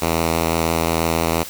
5% pulse tone with vibrato, 82.41 Hz, E2, in tune, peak -6 dBFS, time 0.01-1.44 s, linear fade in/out 20 ms, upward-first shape sine, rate 6 Hz, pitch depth 15 cents each way, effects white hiss -34 dBFS RMS until 1.49 s

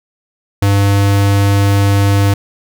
square tone, 99.9 Hz, G2, 33 cents sharp, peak -9 dBFS, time 0.62-2.34 s, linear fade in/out 5 ms, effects none

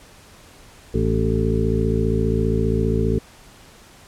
harmonic tone with a mistuned harmonic, 55 Hz, A1, in tune, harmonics 1 / 2 / 3 / 4 / 5 / 7 / 8, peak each -23 / -23 / -26 / -25 / -29 / -25 / -25 dBFS, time 0.94-3.19 s, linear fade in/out 5 ms, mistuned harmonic 5, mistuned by +49 cents, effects pink hiss -47 dBFS RMS until 4.07 s + low-pass 11000 Hz 12 dB/octave

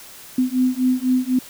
sine beating tone pair, 252.7 / 256.7 Hz, B3 / C4, +40 / -33 cents, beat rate 4 Hz, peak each -19 dBFS, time 0.38-1.39 s, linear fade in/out 5 ms, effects white hiss -41 dBFS RMS until 1.49 s

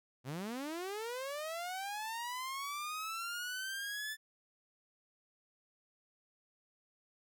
sawtooth linear sweep, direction up, 119.2 to 1760 Hz, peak -35 dBFS, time 0.24-4.17 s, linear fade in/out 50 ms, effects none

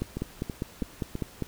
two click trains, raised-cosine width 3 ms, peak -19 / -16 dBFS, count 4 / 8, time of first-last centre 0.17-1.154 / 0.02-1.423 s, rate 3.05 / 4.99 Hz, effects pink hiss -50 dBFS RMS until 1.47 s

